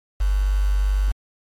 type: tone with quantisation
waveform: sine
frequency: 49 Hz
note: G1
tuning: in tune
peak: -16 dBFS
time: 0.2-1.12 s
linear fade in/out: 10 ms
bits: 6
effects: MP3 64 kbps